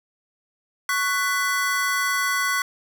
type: tone cluster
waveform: square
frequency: 1112 / 1487 / 1997 Hz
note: C#6 / F#6 / B6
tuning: +5 / +8 / +19 cents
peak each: -26 dBFS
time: 0.89-2.62 s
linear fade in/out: 2 ms
effects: none